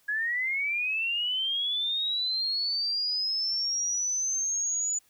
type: linear sweep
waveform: sine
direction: up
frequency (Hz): 1661.2 to 6970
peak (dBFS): -26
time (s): 0.08-4.99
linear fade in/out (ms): 10
effects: white hiss -65 dBFS RMS until 5.09 s